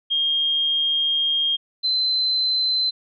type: tone pair in turn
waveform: sine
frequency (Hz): 3227 / 4066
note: G7 / B7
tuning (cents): +50 / +50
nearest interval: major third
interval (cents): 400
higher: second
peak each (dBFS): -18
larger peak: neither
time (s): 0.1-1.57 / 1.83-2.91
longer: first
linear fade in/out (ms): 20
effects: none